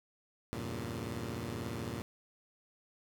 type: chord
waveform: 15% pulse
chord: E diminished seventh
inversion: none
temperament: equal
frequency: 82.41 / 98 / 116.54 / 138.59 Hz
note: E2 / G2 / Bb2 / Db3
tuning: 0 / 0 / 0 / 0 cents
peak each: -38 / -38 / -34 / -40 dBFS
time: 0.53-2.02 s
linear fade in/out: 0 ms
effects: none